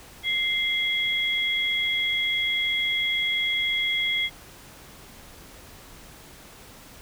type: tone pair together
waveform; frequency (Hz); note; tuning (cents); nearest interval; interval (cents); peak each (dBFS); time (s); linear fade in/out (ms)
sine; 2093 / 3322; C7 / G#7; 0 / 0; minor sixth; 800; -25; 0.23-4.3; 50
effects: pink hiss -47 dBFS RMS until 7.01 s